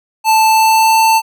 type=tone with pitch glide; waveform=square; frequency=880 to 890.2 Hz; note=A5 to A5; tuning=0 to +20 cents; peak=-8 dBFS; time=0.24-1.22 s; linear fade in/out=50 ms; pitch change=+20 cents; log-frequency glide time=0.47-1 s; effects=none